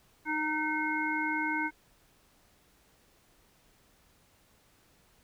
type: harmonic tone with a mistuned harmonic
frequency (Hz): 308.4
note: D#4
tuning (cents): -15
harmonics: 1 / 3 / 5 / 7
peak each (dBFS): -34 / -34 / -34 / -34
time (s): 0.25-1.71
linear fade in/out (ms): 50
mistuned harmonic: 5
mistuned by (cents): -22
effects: pink hiss -65 dBFS RMS until 5.23 s

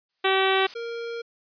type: noise with exponential growth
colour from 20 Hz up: blue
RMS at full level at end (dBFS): -33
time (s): 0.09-0.74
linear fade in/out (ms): 2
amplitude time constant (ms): 140
type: harmonic tone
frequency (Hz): 383.4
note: G4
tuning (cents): -38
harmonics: 1 / 2 / 3 / 4 / 5 / 6 / 7 / 8 / 9 / 10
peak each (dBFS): -23 / -26 / -28 / -29 / -30 / -31 / -31 / -32 / -33 / -33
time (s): 0.24-0.67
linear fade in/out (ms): 10
type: tone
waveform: square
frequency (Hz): 466.2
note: A#4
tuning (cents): 0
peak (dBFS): -31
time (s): 0.75-1.22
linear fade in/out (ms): 10
effects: resampled to 11025 Hz

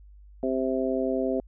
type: harmonic tone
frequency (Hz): 131.1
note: C3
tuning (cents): +4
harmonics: 2 / 3 / 4 / 5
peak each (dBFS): -28 / -29 / -30 / -31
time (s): 0.43-1.4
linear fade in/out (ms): 2
effects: added 50 Hz sine -47 dBFS peak until 1.47 s

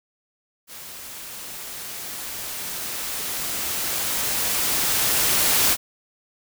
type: noise with level ramp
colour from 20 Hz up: white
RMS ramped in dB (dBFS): -39 to -18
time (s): 0.67-5.77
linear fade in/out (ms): 50
effects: none

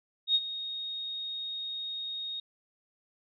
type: tone with ADSR envelope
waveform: sine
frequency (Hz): 3729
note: A#7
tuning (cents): 0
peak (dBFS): -20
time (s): 0.27-2.4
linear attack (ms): 79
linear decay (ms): 45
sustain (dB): -14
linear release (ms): 4
effects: none

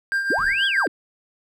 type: tone with tremolo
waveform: triangle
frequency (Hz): 1592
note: G6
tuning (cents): +26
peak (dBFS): -16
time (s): 0.12-0.87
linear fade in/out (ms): 0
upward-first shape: triangle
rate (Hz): 6.3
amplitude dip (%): 60
type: linear two-way sweep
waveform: sine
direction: up then down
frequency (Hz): 213.1 to 3406 to 213.1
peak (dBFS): -21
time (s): 0.3-0.88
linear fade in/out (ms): 5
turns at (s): 0.66
type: noise with exponential decay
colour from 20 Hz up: brown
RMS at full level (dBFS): -33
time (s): 0.38-0.84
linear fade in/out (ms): 1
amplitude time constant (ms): 99
effects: none

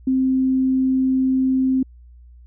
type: tone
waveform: sine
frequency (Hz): 261.6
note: C4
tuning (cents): 0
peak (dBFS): -15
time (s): 0.07-1.83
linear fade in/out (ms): 5
effects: added 60 Hz sine -42 dBFS peak until 2.46 s

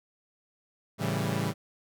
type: chord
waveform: sawtooth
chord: A dominant seventh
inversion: none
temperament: equal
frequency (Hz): 110 / 138.59 / 164.81 / 196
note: A2 / C#3 / E3 / G3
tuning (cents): 0 / 0 / 0 / 0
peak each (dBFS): -29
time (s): 0.98-1.54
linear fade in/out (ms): 50
effects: none

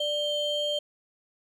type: ring-modulated tone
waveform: triangle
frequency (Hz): 1871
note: A#6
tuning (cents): +6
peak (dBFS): -21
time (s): 0-0.79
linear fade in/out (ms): 5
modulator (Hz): 1280
effects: none

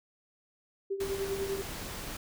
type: tone with tremolo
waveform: sine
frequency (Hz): 392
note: G4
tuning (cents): 0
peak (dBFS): -28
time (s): 0.9-1.62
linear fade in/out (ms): 10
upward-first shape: triangle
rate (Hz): 10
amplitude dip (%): 75
type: noise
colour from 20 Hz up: pink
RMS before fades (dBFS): -40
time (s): 1-2.17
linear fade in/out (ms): 5
effects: none

